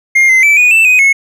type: tone with pitch steps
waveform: triangle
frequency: 2122 / 2064 / 2317 / 2468 / 2657 / 2502 / 2187 Hz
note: C7 / C7 / D7 / D#7 / E7 / D#7 / C#7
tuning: +24 / -24 / -24 / -15 / +13 / +9 / -24 cents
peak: -3 dBFS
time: 0.15-1.13 s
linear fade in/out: 10 ms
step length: 140 ms
effects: none